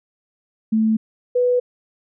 sine tone pair in turn, 220 / 493.9 Hz, A3 / B4, 0 / 0 cents, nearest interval octave + major second, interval 1400 cents, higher second, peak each -14 dBFS, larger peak neither, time 0.72-0.97 / 1.35-1.6 s, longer neither, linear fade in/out 10 ms, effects none

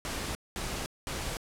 pink noise bursts, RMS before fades -35 dBFS, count 3, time 0.05-1.37 s, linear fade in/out 0 ms, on 300 ms, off 210 ms, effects low-pass 11000 Hz 12 dB/octave

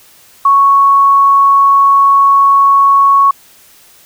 sine tone, 1108.7 Hz, C#6, in tune, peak -4 dBFS, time 0.45-3.31 s, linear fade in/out 5 ms, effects white hiss -43 dBFS RMS until 4.05 s

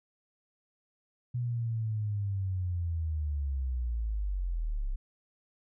sine linear sweep, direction down, 123.47 to 31.75 Hz, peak -29 dBFS, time 1.34-4.96 s, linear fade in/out 10 ms, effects none

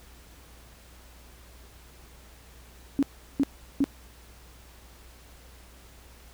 sine tone bursts, 277.2 Hz, C#4, in tune, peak -19 dBFS, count 3, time 2.99-3.841 s, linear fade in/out 0 ms, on 37 ms, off 370 ms, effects added 60 Hz sine -51 dBFS peak until 6.33 s + pink hiss -54 dBFS RMS until 6.33 s

